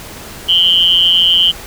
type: tone with amplitude modulation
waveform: sine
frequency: 3066 Hz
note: G7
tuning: 39 cents flat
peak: -3 dBFS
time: 0.48-1.52 s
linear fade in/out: 20 ms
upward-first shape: sine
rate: 176 Hz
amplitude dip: 95%
effects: pink hiss -31 dBFS RMS until 1.66 s